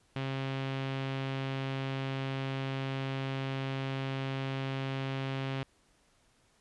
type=tone with low-pass filter; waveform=sawtooth; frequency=134.5 Hz; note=C3; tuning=48 cents sharp; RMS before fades=-35 dBFS; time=0.16-5.63 s; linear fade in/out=2 ms; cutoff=3100 Hz; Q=1.9; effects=pink hiss -68 dBFS RMS until 6.6 s + resampled to 24000 Hz